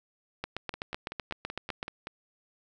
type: two click trains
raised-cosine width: 0.3 ms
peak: -21 / -17 dBFS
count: 8 / 12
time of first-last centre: 0.74-2.071 / 0.44-1.829 s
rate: 5.26 / 7.92 Hz
effects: none